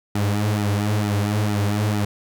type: tone with flanger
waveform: sawtooth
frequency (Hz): 103.83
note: G#2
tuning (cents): 0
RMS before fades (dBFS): -21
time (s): 0.15-2.05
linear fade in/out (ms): 5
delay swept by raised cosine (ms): 1.8 to 7.8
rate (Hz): 2.2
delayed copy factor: -0.9
effects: none